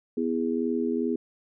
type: chord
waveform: sine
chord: E major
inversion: second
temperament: just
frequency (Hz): 247.2 / 329.6 / 412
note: B3 / E4 / G#4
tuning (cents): +2 / 0 / -14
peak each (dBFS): -27 / -30 / -29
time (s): 0.17-1.16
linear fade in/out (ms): 5
effects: none